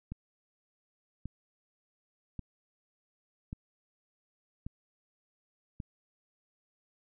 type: click train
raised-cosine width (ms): 5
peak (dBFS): -26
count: 6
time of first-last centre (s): 0.12-5.802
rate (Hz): 0.88
effects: none